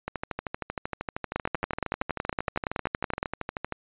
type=two click trains; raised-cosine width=0.5 ms; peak=-11 / -15 dBFS; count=21 / 48; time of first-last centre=1.36-3.229 / 0.08-3.723 s; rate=10.7 / 12.9 Hz; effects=resampled to 8000 Hz